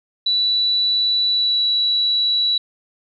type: tone with pitch glide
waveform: sine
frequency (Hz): 3951 to 3926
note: B7 to B7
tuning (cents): 0 to -11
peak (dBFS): -15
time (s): 0.26-2.58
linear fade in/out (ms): 5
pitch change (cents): -11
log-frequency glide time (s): 1.29-1.63
effects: none